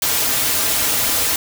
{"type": "noise with comb filter", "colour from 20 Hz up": "white", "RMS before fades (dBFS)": -18, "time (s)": [0.02, 1.36], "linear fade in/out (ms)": 2, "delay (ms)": 5.4, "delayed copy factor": -0.55, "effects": []}